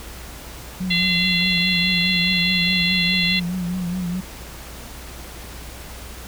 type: tone with vibrato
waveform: sine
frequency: 179.1 Hz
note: F3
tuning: 44 cents sharp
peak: -22 dBFS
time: 0.8-4.21 s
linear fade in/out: 10 ms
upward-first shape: triangle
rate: 4.8 Hz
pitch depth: 78 cents each way
type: harmonic tone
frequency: 684 Hz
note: F5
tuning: 36 cents flat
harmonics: 3 / 4 / 5 / 6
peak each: -23 / -23 / -23 / -23 dBFS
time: 0.9-3.4 s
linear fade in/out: 10 ms
effects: added 60 Hz sine -38 dBFS peak until 6.27 s + pink hiss -38 dBFS RMS until 6.27 s